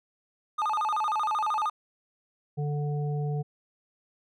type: tone with vibrato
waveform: triangle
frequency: 1028 Hz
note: C6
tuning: 31 cents flat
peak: -23 dBFS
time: 0.58-1.7 s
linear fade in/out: 10 ms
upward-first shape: square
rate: 13 Hz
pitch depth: 300 cents each way
type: harmonic tone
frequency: 146.83 Hz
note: D3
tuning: in tune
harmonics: 1 / 3 / 5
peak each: -27 / -37 / -41 dBFS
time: 2.57-3.43 s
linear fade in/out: 20 ms
effects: none